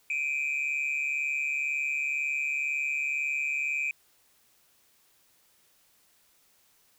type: tone pair together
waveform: sine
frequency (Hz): 2360 / 2502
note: D7 / D#7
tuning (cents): +8 / +9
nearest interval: minor second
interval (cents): 101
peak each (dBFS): -28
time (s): 0.1-3.91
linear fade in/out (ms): 2
effects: tanh soft clip ceiling -24 dBFS + white hiss -65 dBFS RMS until 6.98 s